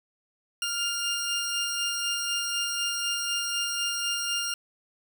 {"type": "tone pair together", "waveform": "20% pulse", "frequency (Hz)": [1402, 2808], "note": ["F6", "F7"], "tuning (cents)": [6, 9], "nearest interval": "octave", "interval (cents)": 1203, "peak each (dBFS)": [-27, -24], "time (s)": [0.62, 4.54], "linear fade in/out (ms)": 2, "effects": []}